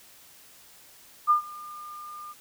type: tone with ADSR envelope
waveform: sine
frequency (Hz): 1206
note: D6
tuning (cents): +46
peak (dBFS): -15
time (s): 1.27-2.34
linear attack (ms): 33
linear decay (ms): 110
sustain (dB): -23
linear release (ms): 29
effects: white hiss -53 dBFS RMS until 2.4 s